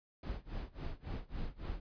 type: noise with tremolo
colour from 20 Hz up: brown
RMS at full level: -38 dBFS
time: 0.23-1.8 s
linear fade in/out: 2 ms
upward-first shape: sine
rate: 3.6 Hz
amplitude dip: 95%
effects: resampled to 11025 Hz